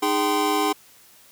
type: tone cluster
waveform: square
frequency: 307.1 / 411.6 / 776 / 1036 Hz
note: D#4 / G#4 / G5 / C6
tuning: -23 / -16 / -18 / -17 cents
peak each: -26 dBFS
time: 0.02-0.73 s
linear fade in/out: 10 ms
effects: white hiss -52 dBFS RMS until 1.31 s + high-pass 60 Hz 12 dB/octave